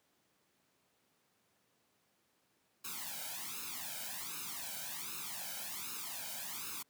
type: noise with flanger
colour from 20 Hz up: white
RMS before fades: -43 dBFS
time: 2.84-6.83 s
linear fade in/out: 10 ms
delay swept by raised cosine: 0.76 to 1.32 ms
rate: 1.3 Hz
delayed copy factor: +1
effects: pink hiss -75 dBFS RMS until 6.89 s + high-pass 150 Hz 12 dB/octave